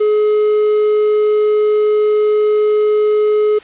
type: tone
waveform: triangle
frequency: 423.4 Hz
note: G#4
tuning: 33 cents sharp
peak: -8 dBFS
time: 0-3.59 s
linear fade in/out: 10 ms
effects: white hiss -39 dBFS RMS until 3.63 s + resampled to 8000 Hz